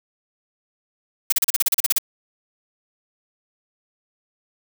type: noise bursts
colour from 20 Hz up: blue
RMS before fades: -17 dBFS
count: 12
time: 1.3-1.984 s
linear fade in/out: 5 ms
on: 24 ms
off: 36 ms
effects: none